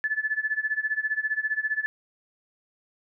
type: tone with tremolo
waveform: sine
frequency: 1734 Hz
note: A6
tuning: 26 cents flat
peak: -21 dBFS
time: 0.04-1.86 s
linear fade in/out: 0 ms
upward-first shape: sine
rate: 15 Hz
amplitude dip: 90%
effects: none